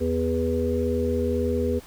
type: harmonic tone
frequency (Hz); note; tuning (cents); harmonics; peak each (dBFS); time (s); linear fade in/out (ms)
81.8; E2; -13; 1 / 3 / 5 / 6; -27 / -27 / -27 / -27; 0-1.8; 20
effects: pink hiss -48 dBFS RMS until 1.86 s